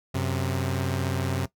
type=tone pair together; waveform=sawtooth; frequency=93.14 / 131.9 Hz; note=F#2 / C3; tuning=+12 / +14 cents; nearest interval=tritone; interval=602 cents; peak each=-24 dBFS; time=0.14-1.46 s; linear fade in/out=10 ms; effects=noise-tail reverb RT60 0.1 s tail -17 dB re dry